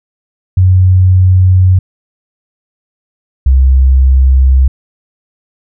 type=tone pair in turn; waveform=sine; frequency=92.5 / 65.69 Hz; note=F#2 / C2; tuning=0 / +7 cents; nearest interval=tritone; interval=593 cents; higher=first; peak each=-3 dBFS; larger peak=neither; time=0.57-1.79 / 3.46-4.68 s; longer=neither; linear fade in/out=5 ms; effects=none